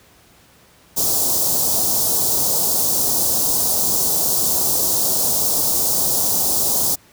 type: band-stop noise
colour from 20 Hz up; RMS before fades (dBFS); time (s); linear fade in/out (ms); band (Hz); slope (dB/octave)
white; -18; 0.96-6.96; 20; 900 to 4800; 24
effects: pink hiss -51 dBFS RMS until 7.12 s + high-pass 60 Hz 12 dB/octave